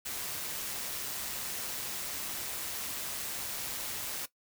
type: noise with amplitude modulation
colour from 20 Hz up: white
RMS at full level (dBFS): -36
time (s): 0.05-4.26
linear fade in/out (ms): 10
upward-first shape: sine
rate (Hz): 140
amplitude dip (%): 35
effects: noise-tail reverb RT60 0.1 s tail -17 dB re dry